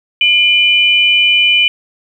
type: tone pair together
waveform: sine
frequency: 2400 / 3000 Hz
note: D7 / F#7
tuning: +37 / +23 cents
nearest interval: major third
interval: 386 cents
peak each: -10 dBFS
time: 0.21-1.68 s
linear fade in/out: 2 ms
effects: 7-bit